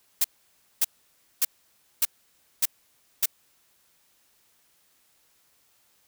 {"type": "noise bursts", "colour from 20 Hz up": "blue", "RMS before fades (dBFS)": -21, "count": 6, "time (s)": [0.21, 3.258], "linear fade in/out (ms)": 5, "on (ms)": 33, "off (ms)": 570, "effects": ["white hiss -65 dBFS RMS until 6.07 s"]}